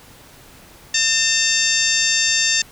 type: harmonic tone with a mistuned harmonic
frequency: 900 Hz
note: A5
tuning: 39 cents sharp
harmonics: 2 / 3 / 4 / 5 / 6 / 7 / 8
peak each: -23 / -23 / -23 / -23 / -23 / -23 / -23 dBFS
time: 0.94-2.62 s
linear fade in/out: 5 ms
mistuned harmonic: 5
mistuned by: +49 cents
effects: pink hiss -45 dBFS RMS until 2.71 s